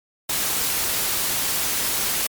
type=noise; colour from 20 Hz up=white; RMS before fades=-23 dBFS; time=0.29-2.27 s; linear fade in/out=5 ms; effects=MP3 96 kbps

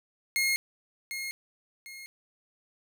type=tone with echo; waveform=sawtooth; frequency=2149 Hz; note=C7; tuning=46 cents sharp; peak=-21 dBFS; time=0.36-0.56 s; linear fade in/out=0 ms; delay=750 ms; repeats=2; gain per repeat=-9 dB; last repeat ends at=2.06 s; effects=none

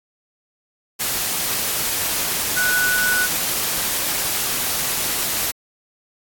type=tone in noise; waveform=sine; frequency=1480 Hz; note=F#6; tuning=in tune; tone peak=-17 dBFS; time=2.56-3.27 s; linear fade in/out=20 ms; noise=white; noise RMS=-22 dBFS; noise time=0.99-5.52 s; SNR=+2 dB; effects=AAC 64 kbps

